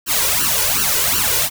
white noise with flanger, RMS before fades -17 dBFS, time 0.06-1.5 s, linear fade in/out 50 ms, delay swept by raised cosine 0.68 to 2.08 ms, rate 2.7 Hz, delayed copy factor +1, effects none

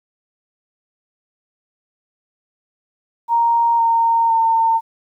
sine tone with pitch steps, 932.3 / 919.5 / 906.8 Hz, A#5 / A#5 / A#5, 0 / -24 / -48 cents, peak -12 dBFS, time 3.28-4.81 s, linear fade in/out 50 ms, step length 510 ms, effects 9-bit

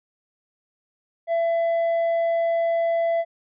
sine tone with tanh clipping, 670 Hz, E5, 28 cents sharp, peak -20 dBFS, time 1.27-3.25 s, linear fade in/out 50 ms, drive 4 dB, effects none

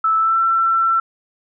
sine tone with pitch glide, 1313 to 1343.7 Hz, E6 to E6, -7 to +33 cents, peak -13 dBFS, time 0.04-1 s, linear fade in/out 5 ms, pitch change +40 cents, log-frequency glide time 0.18-0.39 s, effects none

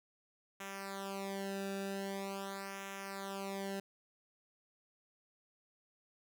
sawtooth tone with flanger, 196 Hz, G3, in tune, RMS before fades -42 dBFS, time 0.6-3.8 s, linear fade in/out 5 ms, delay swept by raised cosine 0.22 to 0.95 ms, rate 0.44 Hz, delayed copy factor -0.9, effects none

